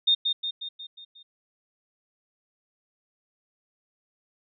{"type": "tone with echo", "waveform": "sine", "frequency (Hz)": 3661, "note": "A#7", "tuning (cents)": -32, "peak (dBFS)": -17, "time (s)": [0.07, 0.15], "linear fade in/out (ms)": 10, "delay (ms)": 180, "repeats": 6, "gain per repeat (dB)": -5, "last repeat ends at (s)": 1.23, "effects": []}